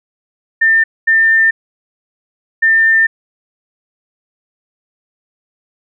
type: tone bursts at uneven times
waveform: sine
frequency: 1798 Hz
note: A6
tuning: 37 cents sharp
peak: -7 dBFS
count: 3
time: 0.61-0.84 / 1.07-1.51 / 2.62-3.07 s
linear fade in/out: 10 ms
effects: none